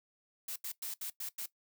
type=noise bursts at uneven times; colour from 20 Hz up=blue; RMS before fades=-40 dBFS; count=6; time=0.48-0.56 / 0.64-0.72 / 0.82-0.94 / 1.01-1.1 / 1.2-1.29 / 1.38-1.46 s; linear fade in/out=5 ms; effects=noise-tail reverb RT60 0.1 s tail -17 dB re dry